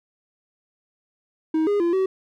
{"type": "tone with pitch steps", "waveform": "triangle", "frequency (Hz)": [316.6, 409.7, 341.9, 379.9], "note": ["D#4", "G#4", "F4", "F#4"], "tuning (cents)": [30, -24, -37, 46], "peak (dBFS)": -16, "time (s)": [1.54, 2.06], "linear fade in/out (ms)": 5, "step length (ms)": 130, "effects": []}